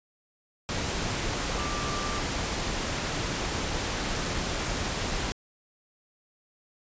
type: tone in noise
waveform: sine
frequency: 1180 Hz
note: D6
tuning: 8 cents sharp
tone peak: -35 dBFS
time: 1.58-2.2 s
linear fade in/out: 0 ms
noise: pink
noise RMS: -30 dBFS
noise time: 0.69-5.32 s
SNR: -8 dB
effects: resampled to 16000 Hz